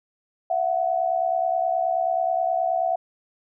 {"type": "tone pair together", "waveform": "sine", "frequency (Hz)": [670.6, 740], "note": ["E5", "F#5"], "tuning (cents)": [30, 0], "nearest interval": "major second", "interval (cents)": 170, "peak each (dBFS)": -23, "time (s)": [0.5, 2.96], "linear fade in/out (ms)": 5, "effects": []}